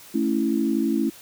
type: chord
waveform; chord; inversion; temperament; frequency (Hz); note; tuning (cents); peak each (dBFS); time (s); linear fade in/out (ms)
sine; A major; none; equal; 220 / 277.2 / 329.6; A3 / C#4 / E4; 0 / 0 / 0; -24; 0.14-1.1; 10
effects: white hiss -46 dBFS RMS until 1.21 s